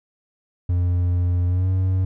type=tone with pitch glide; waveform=triangle; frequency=88.6 to 93.49 Hz; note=F2 to F#2; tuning=+25 to +18 cents; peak=-15 dBFS; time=0.69-2.05 s; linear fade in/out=5 ms; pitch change=+93 cents; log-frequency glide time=1.47-1.68 s; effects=none